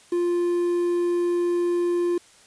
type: tone with quantisation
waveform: triangle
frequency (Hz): 349.2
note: F4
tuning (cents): 0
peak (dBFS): -18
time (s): 0.12-2.18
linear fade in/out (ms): 5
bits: 7
effects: white hiss -53 dBFS RMS until 2.46 s + resampled to 22050 Hz